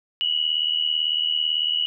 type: tone pair together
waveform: sine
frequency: 2890 / 2968 Hz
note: F#7 / F#7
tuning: -41 / +5 cents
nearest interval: unison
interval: 46 cents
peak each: -23 dBFS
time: 0.21-1.86 s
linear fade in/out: 0 ms
effects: none